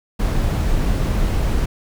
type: noise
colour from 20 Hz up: brown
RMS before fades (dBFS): -18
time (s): 0.19-1.66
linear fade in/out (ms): 10
effects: none